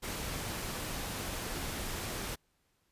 pink noise, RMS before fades -38 dBFS, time 0.02-2.36 s, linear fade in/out 20 ms, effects pink hiss -75 dBFS RMS until 2.91 s + resampled to 32000 Hz

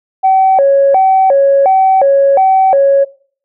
sine tone with vibrato, 650 Hz, E5, 24 cents flat, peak -4 dBFS, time 0.23-3.05 s, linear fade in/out 20 ms, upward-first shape square, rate 1.4 Hz, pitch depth 280 cents each way, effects noise-tail reverb RT60 0.5 s tail -21 dB re dry + tanh soft clip ceiling -1 dBFS

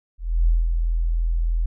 sine tone with ADSR envelope, 41.59 Hz, E1, 16 cents sharp, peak -13 dBFS, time 0.18-1.66 s, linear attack 290 ms, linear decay 190 ms, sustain -5 dB, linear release 4 ms, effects none

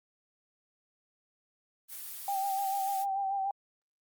blue noise, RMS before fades -42 dBFS, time 1.88-3.06 s, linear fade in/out 50 ms
sine tone with vibrato, 784 Hz, G5, in tune, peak -29 dBFS, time 2.28-3.51 s, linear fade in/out 2 ms, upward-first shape sine, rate 6.8 Hz, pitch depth 37 cents each way
effects Opus 32 kbps

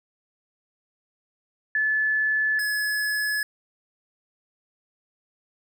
sine / square tone pair in turn, 1731 / 1704.2 Hz, A6 / G#6, -29 / +44 cents, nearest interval unison, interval 27 cents, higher first, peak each -20 / -24 dBFS, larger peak first, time 1.75-2.59 / 2.59-3.43 s, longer neither, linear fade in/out 2 ms, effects none

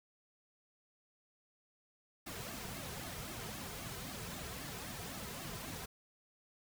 pink noise with flanger, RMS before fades -45 dBFS, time 2.26-5.86 s, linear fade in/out 10 ms, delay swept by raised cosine 2 to 3.6 ms, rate 3.8 Hz, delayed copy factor -0.8, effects none

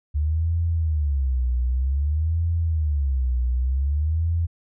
sine tone with vibrato, 71.9 Hz, D2, 36 cents flat, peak -19 dBFS, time 0.14-4.47 s, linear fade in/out 20 ms, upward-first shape sine, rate 0.53 Hz, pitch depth 270 cents each way, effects none

